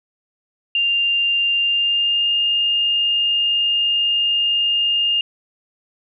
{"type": "tone with pitch glide", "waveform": "sine", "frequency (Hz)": [2794, 2823], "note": ["F7", "F7"], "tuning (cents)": [0, 18], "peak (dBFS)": -15, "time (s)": [0.75, 5.21], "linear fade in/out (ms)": 2, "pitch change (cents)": 18, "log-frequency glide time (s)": [1.59, 2.32], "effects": []}